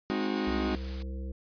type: chord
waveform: 40% pulse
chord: Ab dominant seventh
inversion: none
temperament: equal with one note detuned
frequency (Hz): 207.7 / 261.6 / 311.1 / 365.1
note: Ab3 / C4 / Eb4 / Gb4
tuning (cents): 0 / 0 / 0 / -23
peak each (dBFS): -33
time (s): 0.1-0.75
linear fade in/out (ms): 0
type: noise with tremolo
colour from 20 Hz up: white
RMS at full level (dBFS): -44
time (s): 0.43-1.03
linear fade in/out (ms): 10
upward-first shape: triangle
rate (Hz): 7.1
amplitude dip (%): 25
type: harmonic tone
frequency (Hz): 65.4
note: C2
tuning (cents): 0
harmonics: 1 / 3 / 5 / 7 / 8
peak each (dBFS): -34 / -44 / -48 / -51 / -52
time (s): 0.47-1.32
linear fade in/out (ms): 5
effects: resampled to 11025 Hz